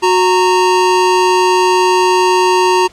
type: tone pair together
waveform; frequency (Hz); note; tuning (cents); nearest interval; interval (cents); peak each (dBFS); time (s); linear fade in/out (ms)
square; 367.1 / 925; F#4 / A#5; -14 / -14; octave + major third; 1600; -12; 0.02-2.88; 20
effects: pink hiss -43 dBFS RMS until 2.92 s + low-pass 7000 Hz 12 dB/octave